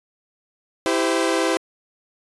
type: chord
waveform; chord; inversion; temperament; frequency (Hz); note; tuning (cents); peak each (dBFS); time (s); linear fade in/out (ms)
sawtooth; C major; first; equal with one note detuned; 329.6 / 392 / 514.6; E4 / G4 / C5; 0 / 0 / -29; -18 / -20 / -19; 0.86-1.57; 0
effects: resampled to 24000 Hz